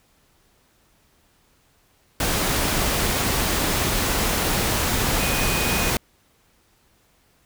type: tone in noise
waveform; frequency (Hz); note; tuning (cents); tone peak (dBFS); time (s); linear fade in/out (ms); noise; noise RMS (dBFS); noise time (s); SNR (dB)
sine; 2488; D#7; -1; -29; 5.2-5.9; 2; pink; -22; 2.2-5.97; -10
effects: pink hiss -61 dBFS RMS until 7.45 s